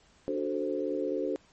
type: chord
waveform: sine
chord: D dominant seventh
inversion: none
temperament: equal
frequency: 293.7 / 370 / 440 / 523.3 Hz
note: D4 / F#4 / A4 / C5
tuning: 0 / 0 / 0 / 0 cents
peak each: -34 dBFS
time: 0.28-1.36 s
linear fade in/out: 0 ms
effects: pink hiss -62 dBFS RMS until 1.52 s + MP3 32 kbps